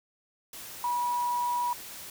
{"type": "tone in noise", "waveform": "sine", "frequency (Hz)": 970, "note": "B5", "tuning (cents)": -31, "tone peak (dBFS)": -26, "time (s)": [0.84, 1.73], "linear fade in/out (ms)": 2, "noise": "white", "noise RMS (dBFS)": -43, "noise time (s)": [0.53, 2.1], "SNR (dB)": 14, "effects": []}